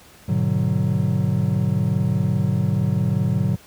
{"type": "chord", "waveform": "triangle", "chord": "G# half-diminished seventh", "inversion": "none", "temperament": "just", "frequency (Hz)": [103.83, 124.59, 149.51, 186.89], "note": ["G#2", "B2", "D3", "F#3"], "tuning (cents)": [0, 16, 31, 18], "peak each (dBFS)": -21, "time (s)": [0.28, 3.56], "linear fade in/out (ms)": 10, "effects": ["pink hiss -48 dBFS RMS until 3.66 s", "high-pass 60 Hz 12 dB/octave"]}